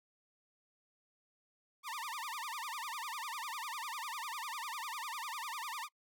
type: tone with vibrato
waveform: sawtooth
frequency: 1046.5 Hz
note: C6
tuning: in tune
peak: -36 dBFS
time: 1.83-5.89 s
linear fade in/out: 50 ms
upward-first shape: sine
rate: 10 Hz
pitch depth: 290 cents each way
effects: noise-tail reverb RT60 0.1 s tail -24 dB re dry